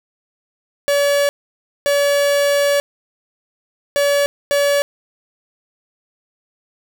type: tone bursts at uneven times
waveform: 45% pulse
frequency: 570 Hz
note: C#5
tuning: 48 cents sharp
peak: -13 dBFS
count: 4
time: 0.88-1.29 / 1.86-2.8 / 3.96-4.26 / 4.51-4.82 s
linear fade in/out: 0 ms
effects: none